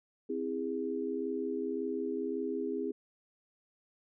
sine chord, C augmented, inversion none, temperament just, 261.6 / 327 / 408.8 Hz, C4 / E4 / G#4, 0 / -14 / -27 cents, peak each -37 / -38 / -35 dBFS, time 0.29-2.92 s, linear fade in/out 10 ms, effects none

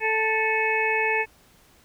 harmonic tone with a mistuned harmonic, 440 Hz, A4, in tune, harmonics 1 / 2 / 4 / 5 / 6, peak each -27 / -27 / -27 / -27 / -27 dBFS, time 0-1.26 s, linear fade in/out 50 ms, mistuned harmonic 6, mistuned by -43 cents, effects pink hiss -57 dBFS RMS until 1.84 s

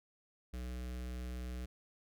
square tone with notch filter, 61.74 Hz, B1, in tune, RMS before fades -42 dBFS, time 0.53-1.66 s, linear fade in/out 10 ms, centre 920 Hz, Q 1.8, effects none

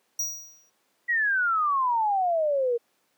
square tone with exponential decay, 5760 Hz, F#8, 47 cents flat, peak -24 dBFS, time 0.19-0.7 s, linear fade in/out 5 ms, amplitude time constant 110 ms
sine exponential sweep, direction down, 1953 to 461.9 Hz, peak -21 dBFS, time 1.08-2.78 s, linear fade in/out 20 ms
effects pink hiss -69 dBFS RMS until 3.17 s + high-pass 300 Hz 12 dB/octave

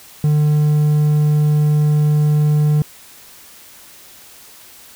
triangle tone, 150 Hz, D3, 37 cents sharp, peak -9 dBFS, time 0.24-2.82 s, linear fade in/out 2 ms, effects white hiss -42 dBFS RMS until 4.95 s

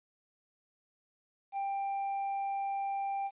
triangle tone with quantisation, 790 Hz, G5, 13 cents sharp, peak -30 dBFS, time 1.52-3.31 s, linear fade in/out 50 ms, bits 10, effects resampled to 8000 Hz

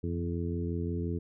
harmonic tone with a mistuned harmonic, 85.7 Hz, F2, 32 cents flat, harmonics 1 / 2 / 3 / 4 / 5, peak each -33 / -36 / -38 / -39 / -40 dBFS, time 0.03-1.19 s, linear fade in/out 10 ms, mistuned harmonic 1, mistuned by +53 cents, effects none

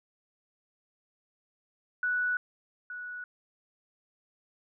sine tone pair in turn, 1477 / 1470.3 Hz, F#6 / F#6, -3 / -11 cents, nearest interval unison, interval 8 cents, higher first, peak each -26 / -37 dBFS, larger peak first, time 2.03-2.37 / 2.9-3.24 s, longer neither, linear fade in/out 2 ms, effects none

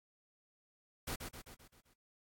pink noise with echo, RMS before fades -40 dBFS, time 1.07-1.16 s, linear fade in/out 10 ms, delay 130 ms, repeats 6, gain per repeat -5 dB, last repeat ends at 1.94 s, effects AAC 64 kbps

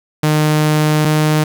sawtooth tone pair in turn, 152.8 / 153.54 Hz, D#3 / D#3, -31 / -23 cents, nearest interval unison, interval 8 cents, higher second, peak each -7 dBFS, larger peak neither, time 0.23-1.05 / 1.05-1.44 s, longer first, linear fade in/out 5 ms, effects 8-bit

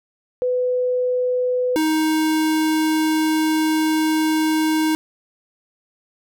sine / square tone pair in turn, 500 / 313.6 Hz, B4 / D#4, +21 / +14 cents, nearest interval minor sixth, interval 807 cents, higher first, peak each -17 dBFS, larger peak neither, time 0.42-1.76 / 1.76-4.95 s, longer second, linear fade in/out 0 ms, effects none

